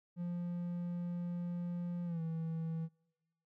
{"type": "tone with pitch glide", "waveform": "triangle", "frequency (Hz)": [174.61, 162.92], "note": ["F3", "E3"], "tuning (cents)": [0, -20], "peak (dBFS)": -34, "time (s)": [0.16, 2.89], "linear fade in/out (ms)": 50, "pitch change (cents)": -120, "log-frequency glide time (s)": [2.05, 2.21], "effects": ["noise-tail reverb RT60 1.0 s tail -25 dB re dry"]}